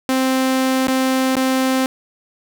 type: tone with dropouts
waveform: sawtooth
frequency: 261.6 Hz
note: C4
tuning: in tune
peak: -11 dBFS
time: 0.09-1.86 s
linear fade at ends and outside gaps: 0 ms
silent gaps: 0.871-0.883 / 1.354-1.367 s
effects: none